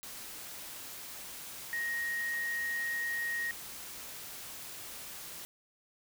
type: tone in noise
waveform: sine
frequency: 1875 Hz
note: A#6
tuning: 10 cents sharp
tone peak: -32 dBFS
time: 1.73-3.51 s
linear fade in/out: 0 ms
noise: white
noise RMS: -45 dBFS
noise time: 0.03-5.45 s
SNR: +10 dB
effects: none